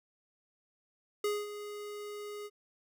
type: tone with ADSR envelope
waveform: square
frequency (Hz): 414.8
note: G#4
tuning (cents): -2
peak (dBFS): -29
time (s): 1.24-2.5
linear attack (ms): 4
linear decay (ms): 220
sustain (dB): -12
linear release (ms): 44
effects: none